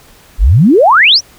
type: exponential sweep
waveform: sine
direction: up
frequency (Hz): 38.89 to 6100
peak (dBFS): -3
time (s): 0.38-1.21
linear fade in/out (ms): 50
effects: pink hiss -42 dBFS RMS until 1.38 s